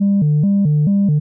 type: tone with vibrato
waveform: sine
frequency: 172.8 Hz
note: F3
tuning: 18 cents flat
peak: -9 dBFS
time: 0-1.2 s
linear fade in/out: 20 ms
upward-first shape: square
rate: 2.3 Hz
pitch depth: 250 cents each way
effects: tanh soft clip ceiling -9 dBFS